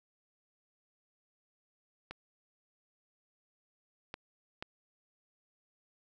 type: clicks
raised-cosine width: 0.3 ms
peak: -26 / -24 / -23 dBFS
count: 3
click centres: 2.11 / 4.141 / 4.625 s
effects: none